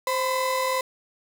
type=tone pair together; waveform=35% pulse; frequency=523.3 / 1005.1 Hz; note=C5 / B5; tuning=0 / +30 cents; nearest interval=major seventh; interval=1130 cents; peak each=-24 dBFS; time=0.07-0.81 s; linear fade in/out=2 ms; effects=none